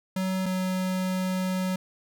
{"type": "tone pair in turn", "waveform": "square", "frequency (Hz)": [187.7, 185.76], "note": ["F#3", "F#3"], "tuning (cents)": [25, 7], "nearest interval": "unison", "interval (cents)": 18, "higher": "first", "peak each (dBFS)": [-26, -26], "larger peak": "neither", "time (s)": [[0.16, 0.46], [0.46, 1.76]], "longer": "second", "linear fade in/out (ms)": 5, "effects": []}